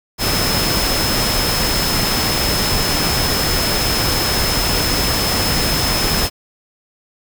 sine tone in noise, 5190 Hz, E8, 28 cents flat, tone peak -21 dBFS, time 0.18-6.3 s, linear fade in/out 50 ms, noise pink, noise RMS -18 dBFS, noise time 0.18-6.3 s, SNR -6 dB, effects none

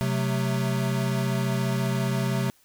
square chord, F# diminished, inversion second, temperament equal, 130.81 / 185 / 220 Hz, C3 / F#3 / A3, 0 / 0 / 0 cents, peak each -26 / -30 / -32 dBFS, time 0.01-2.5 s, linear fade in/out 0 ms, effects white hiss -61 dBFS RMS until 2.64 s

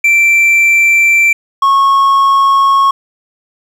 triangle tone pair in turn, 2345 / 1096.5 Hz, D7 / C#6, -3 / -19 cents, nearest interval octave + minor second, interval 1316 cents, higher first, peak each -4 dBFS, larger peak neither, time 0.04-1.33 / 1.62-2.91 s, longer neither, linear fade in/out 5 ms, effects 7-bit

